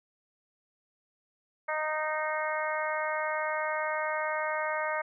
harmonic tone, 308.9 Hz, D#4, 12 cents flat, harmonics 2 / 3 / 4 / 5 / 6 / 7, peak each -33 / -35 / -36 / -37 / -38 / -38 dBFS, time 1.68-5.02 s, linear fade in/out 10 ms, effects none

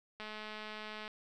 click train, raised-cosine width 0.3 ms, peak -29 dBFS, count 189, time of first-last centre 0.2-1.079 s, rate 214 Hz, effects none

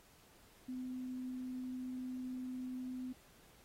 sine tone with vibrato, 254.3 Hz, C4, 49 cents flat, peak -40 dBFS, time 0.68-3.13 s, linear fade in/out 10 ms, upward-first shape triangle, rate 20 Hz, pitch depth 10 cents each way, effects pink hiss -65 dBFS RMS until 3.64 s + AAC 48 kbps

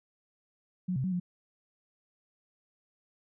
sine tone with pitch steps, 182.3 / 130.6 / 186.7 / 178.1 Hz, F#3 / C3 / F#3 / F3, -25 / -3 / +16 / +34 cents, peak -28 dBFS, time 0.88-1.2 s, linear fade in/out 10 ms, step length 80 ms, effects none

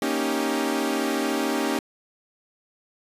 sawtooth chord, Eb dominant seventh, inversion second, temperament equal, 233.1 / 277.2 / 311.1 / 392 Hz, Bb3 / Db4 / Eb4 / G4, 0 / 0 / 0 / 0 cents, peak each -26 / -23 / -25 / -25 dBFS, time 0.02-1.79 s, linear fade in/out 2 ms, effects resampled to 32000 Hz

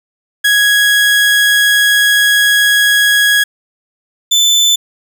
30% pulse tone pair in turn, 1661.2 / 3520 Hz, G#6 / A7, 0 / 0 cents, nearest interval octave + minor second, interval 1300 cents, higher second, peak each -5 dBFS, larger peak neither, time 0.44-3.44 / 4.31-4.76 s, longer first, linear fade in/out 10 ms, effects none

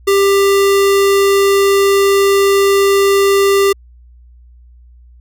square tone, 395.9 Hz, G4, 17 cents sharp, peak -9 dBFS, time 0.07-3.73 s, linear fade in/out 10 ms, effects added 60 Hz sine -39 dBFS peak until 5.2 s

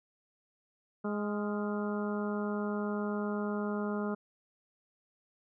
harmonic tone with a mistuned harmonic, 207.7 Hz, G#3, in tune, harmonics 1 / 2 / 3 / 4 / 5 / 6 / 7, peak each -33 / -37 / -42 / -46 / -46 / -44 / -46 dBFS, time 1.04-4.15 s, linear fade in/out 10 ms, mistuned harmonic 7, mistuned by -59 cents, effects none

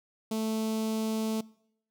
sawtooth tone with notch filter, 220 Hz, A3, in tune, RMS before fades -31 dBFS, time 0.31-1.41 s, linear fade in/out 5 ms, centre 1700 Hz, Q 0.76, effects noise-tail reverb RT60 0.7 s tail -23 dB re dry

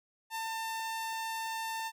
sawtooth tone, 897 Hz, A5, 33 cents sharp, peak -31 dBFS, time 0.3-1.92 s, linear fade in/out 50 ms, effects none

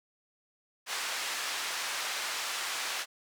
pink band-pass noise, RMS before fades -35 dBFS, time 0.86-3.06 s, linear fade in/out 50 ms, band 1100 to 8200 Hz, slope 12 dB/octave, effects none

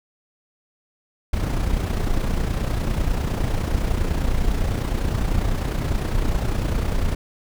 brown noise with amplitude modulation, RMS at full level -19 dBFS, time 1.33-7.15 s, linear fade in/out 5 ms, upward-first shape sine, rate 29.9 Hz, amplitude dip 55%, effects none

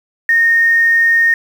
sine tone with quantisation, 1843 Hz, A#6, 20 cents flat, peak -8 dBFS, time 0.29-1.34 s, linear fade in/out 2 ms, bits 6, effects none

